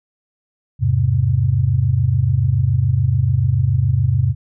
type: chord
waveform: sine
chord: E augmented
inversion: none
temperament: equal with one note detuned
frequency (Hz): 83.85 / 103.83 / 130.81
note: E2 / G#2 / B#2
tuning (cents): +30 / 0 / 0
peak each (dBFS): -20 / -17 / -16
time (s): 0.79-4.35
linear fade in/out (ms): 50
effects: none

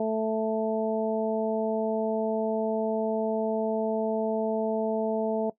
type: harmonic tone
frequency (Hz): 220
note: A3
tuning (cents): 0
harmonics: 1 / 2 / 3 / 4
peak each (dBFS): -30 / -28 / -28 / -37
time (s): 0-5.5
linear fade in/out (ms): 5
effects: noise-tail reverb RT60 0.1 s tail -19 dB re dry

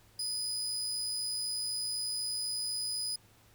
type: tone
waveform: 30% pulse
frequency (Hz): 4978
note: D#8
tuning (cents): 0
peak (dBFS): -30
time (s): 0.19-3.16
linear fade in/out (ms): 5
effects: added 106 Hz sine -64 dBFS peak until 3.54 s + pink hiss -63 dBFS RMS until 3.54 s

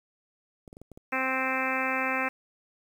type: clicks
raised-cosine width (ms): 2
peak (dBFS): -32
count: 6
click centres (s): 0.678 / 0.729 / 0.769 / 0.816 / 0.917 / 0.975
type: harmonic tone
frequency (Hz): 261.6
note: C4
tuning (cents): 0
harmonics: 1 / 2 / 3 / 4 / 5 / 6 / 7 / 8 / 9 / 10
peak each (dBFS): -35 / -35 / -35 / -35 / -35 / -35 / -35 / -35 / -35 / -35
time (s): 1.12-2.29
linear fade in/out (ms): 10
effects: 9-bit

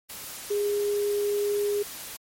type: tone in noise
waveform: sine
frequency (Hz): 410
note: G#4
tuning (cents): -22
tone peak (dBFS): -23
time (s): 0.5-1.83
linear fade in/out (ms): 10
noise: white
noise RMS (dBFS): -39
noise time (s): 0.09-2.17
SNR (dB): +13
effects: MP3 64 kbps

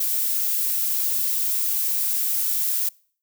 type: noise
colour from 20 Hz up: violet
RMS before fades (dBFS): -23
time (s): 0-2.89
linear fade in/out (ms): 5
effects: noise-tail reverb RT60 0.5 s tail -25 dB re dry

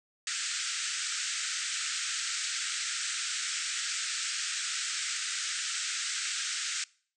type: band-pass noise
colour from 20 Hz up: white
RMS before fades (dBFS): -34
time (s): 0.27-6.84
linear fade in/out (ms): 2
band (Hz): 1300 to 8400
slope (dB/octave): 96
effects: noise-tail reverb RT60 0.5 s tail -24 dB re dry

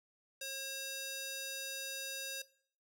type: tone with band-pass filter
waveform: square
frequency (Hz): 540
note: C#5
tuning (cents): -45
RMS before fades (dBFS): -43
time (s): 0.41-2.42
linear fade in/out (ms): 5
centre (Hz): 6800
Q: 0.73
effects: noise-tail reverb RT60 0.5 s tail -17 dB re dry

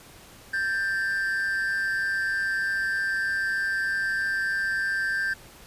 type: tone pair together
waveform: triangle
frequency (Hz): 1574.2 / 1767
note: G6 / A6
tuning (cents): +7 / +7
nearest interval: major second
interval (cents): 200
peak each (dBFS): -23 / -30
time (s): 0.53-5.34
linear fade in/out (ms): 10
effects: pink hiss -49 dBFS RMS until 5.66 s + resampled to 32000 Hz

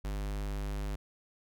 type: tone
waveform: square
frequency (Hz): 50.4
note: G1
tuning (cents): +49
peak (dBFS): -34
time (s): 0.04-0.96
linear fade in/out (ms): 10
effects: none

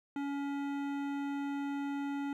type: tone with hard clipping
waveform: sine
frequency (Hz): 281.7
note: C#4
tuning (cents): +28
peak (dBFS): -36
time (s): 0.16-2.33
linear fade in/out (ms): 2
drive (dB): 15
effects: none

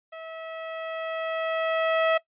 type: tone with level ramp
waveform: sawtooth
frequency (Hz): 648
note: E5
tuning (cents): -30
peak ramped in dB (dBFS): -34 to -15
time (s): 0.12-2.18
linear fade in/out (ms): 10
effects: noise-tail reverb RT60 0.1 s tail -19 dB re dry + resampled to 8000 Hz

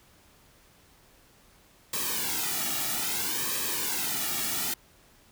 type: noise with flanger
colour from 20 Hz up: white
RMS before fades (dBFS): -30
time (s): 1.93-4.74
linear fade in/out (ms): 5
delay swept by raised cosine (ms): 1.4 to 1.96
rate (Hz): 0.61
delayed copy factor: -0.8
effects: pink hiss -59 dBFS RMS until 5.31 s

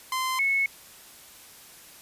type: tone pair in turn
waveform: sawtooth / sine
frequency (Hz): 1037 / 2197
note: C6 / C#7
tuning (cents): -16 / -16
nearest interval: octave + minor second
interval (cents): 1300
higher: second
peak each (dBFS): -22 / -21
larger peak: second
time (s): 0.12-0.39 / 0.39-0.66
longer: neither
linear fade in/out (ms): 2
effects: white hiss -49 dBFS RMS until 2.01 s + resampled to 32000 Hz

